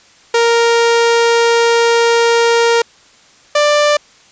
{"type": "tone pair in turn", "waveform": "sawtooth", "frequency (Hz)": [466, 590.9], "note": ["A#4", "D5"], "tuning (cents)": [-1, 10], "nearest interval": "major third", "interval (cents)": 411, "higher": "second", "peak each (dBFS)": -5, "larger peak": "neither", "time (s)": [[0.34, 2.82], [3.55, 3.97]], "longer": "first", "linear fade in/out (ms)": 5, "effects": ["white hiss -46 dBFS RMS until 4.31 s", "resampled to 16000 Hz"]}